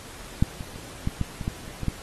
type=clicks; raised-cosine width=5 ms; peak=-6 / -22 / -25 / -12 / -12 / -19 / -13 / -28 / -18 / -11 dBFS; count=10; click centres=0.425 / 0.608 / 0.76 / 1.074 / 1.213 / 1.412 / 1.479 / 1.679 / 1.833 / 1.883 s; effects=pink hiss -43 dBFS RMS until 2.02 s + AAC 32 kbps